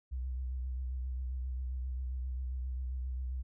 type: tone with vibrato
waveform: sine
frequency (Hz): 63.6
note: C2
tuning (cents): -48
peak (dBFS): -34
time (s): 0.11-3.43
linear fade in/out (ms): 20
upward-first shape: triangle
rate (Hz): 7.5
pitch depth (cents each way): 53
effects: none